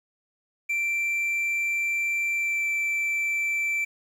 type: tone with pitch glide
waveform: triangle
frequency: 2349 to 2334 Hz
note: D7 to D7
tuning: 0 to -11 cents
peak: -22 dBFS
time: 0.69-3.85 s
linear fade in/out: 10 ms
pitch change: -11 cents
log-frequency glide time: 2.34-2.67 s
effects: 9-bit